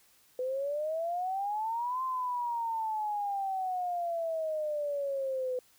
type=exponential two-way sweep; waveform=sine; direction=up then down; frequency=500 to 1046.5 to 500 Hz; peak=-30 dBFS; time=0.39-5.59 s; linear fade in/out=2 ms; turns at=2.03 s; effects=white hiss -64 dBFS RMS until 5.78 s